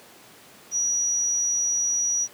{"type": "tone", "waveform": "sine", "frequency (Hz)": 5810, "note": "F#8", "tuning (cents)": -32, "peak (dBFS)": -21, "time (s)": [0.71, 2.28], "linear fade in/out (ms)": 50, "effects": ["pink hiss -49 dBFS RMS until 2.33 s", "high-pass 200 Hz 12 dB/octave"]}